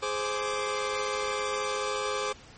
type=tone cluster; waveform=sawtooth; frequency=417.5 / 522 / 1171 Hz; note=G#4 / C5 / D6; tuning=+9 / -4 / -5 cents; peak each=-29 dBFS; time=0.02-2.33 s; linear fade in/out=10 ms; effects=pink hiss -51 dBFS RMS until 2.57 s + MP3 32 kbps